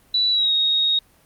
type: tone with pitch glide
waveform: sine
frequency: 3951 to 3753 Hz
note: B7 to A#7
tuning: 0 to +11 cents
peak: -16 dBFS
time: 0.14-0.99 s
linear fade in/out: 5 ms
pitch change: -89 cents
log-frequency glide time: 0.31-0.52 s
effects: pink hiss -56 dBFS RMS until 1.25 s + Opus 32 kbps